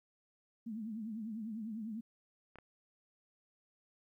sine tone with vibrato, 219.7 Hz, A3, 2 cents flat, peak -39 dBFS, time 0.66-2.01 s, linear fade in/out 10 ms, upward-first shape triangle, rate 10 Hz, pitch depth 130 cents each way
clicks, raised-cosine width 0.5 ms, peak -38 dBFS, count 2, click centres 2.557 / 2.586 s
effects 13-bit

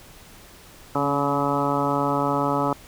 harmonic tone with a mistuned harmonic, 142.4 Hz, C#3, 47 cents sharp, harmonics 1 / 2 / 3 / 4 / 5 / 6 / 7 / 8 / 9, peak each -30 / -26 / -30 / -28 / -31 / -28 / -29 / -32 / -28 dBFS, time 0.95-2.73 s, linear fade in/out 2 ms, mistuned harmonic 2, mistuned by -24 cents, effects pink hiss -47 dBFS RMS until 2.87 s

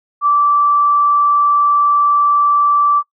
sine tone, 1164 Hz, D6, 16 cents flat, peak -9 dBFS, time 0.21-3.03 s, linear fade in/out 50 ms, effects noise-tail reverb RT60 0.1 s tail -21 dB re dry

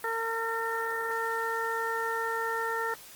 harmonic tone, 454.8 Hz, A#4, 43 cents flat, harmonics 1 / 2 / 3 / 4, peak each -34 / -34 / -34 / -34 dBFS, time 0.04-2.94 s, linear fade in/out 2 ms, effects white hiss -49 dBFS RMS until 3.15 s + Opus 24 kbps

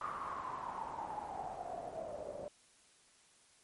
white noise with low-pass filter sweep, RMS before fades -43 dBFS, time 0.01-2.48 s, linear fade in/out 2 ms, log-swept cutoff 1200 to 560 Hz, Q 9, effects white hiss -66 dBFS RMS until 3.63 s + MP3 48 kbps

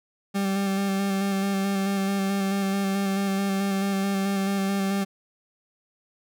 40% pulse tone with vibrato, 196 Hz, G3, in tune, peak -22 dBFS, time 0.34-5.05 s, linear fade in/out 20 ms, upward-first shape square, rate 4.6 Hz, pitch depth 17 cents each way, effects none

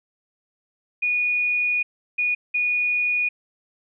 sine tone bursts at uneven times, 2457 Hz, D#7, 22 cents flat, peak -19 dBFS, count 3, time 1.02-1.83 / 2.18-2.35 / 2.54-3.29 s, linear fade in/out 10 ms, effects none

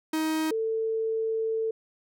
45% pulse / sine tone pair in turn, 315.1 / 445.6 Hz, D#4 / A4, +22 / +22 cents, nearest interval tritone, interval 600 cents, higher second, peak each -25 dBFS, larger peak neither, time 0.13-0.51 / 0.51-1.71 s, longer second, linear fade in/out 5 ms, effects none

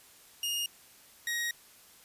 sawtooth tone pair in turn, 2846 / 1887.4 Hz, F7 / A#6, +32 / +21 cents, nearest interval perfect fifth, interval 711 cents, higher first, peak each -27 dBFS, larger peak neither, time 0.43-0.66 / 1.27-1.51 s, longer second, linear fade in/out 2 ms, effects white hiss -57 dBFS RMS until 2.04 s + resampled to 32000 Hz

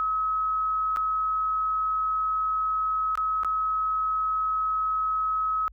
sine tone with dropouts, 1281 Hz, E6, 50 cents flat, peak -23 dBFS, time 0-5.68 s, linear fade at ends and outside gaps 0 ms, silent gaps 0.962-0.97 / 3.154-3.175 / 3.434-3.447 s, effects added 50 Hz sine -47 dBFS peak until 5.72 s

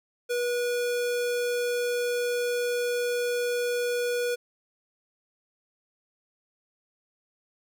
square tone, 485.1 Hz, B4, 31 cents flat, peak -26 dBFS, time 0.29-4.36 s, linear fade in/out 20 ms, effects none

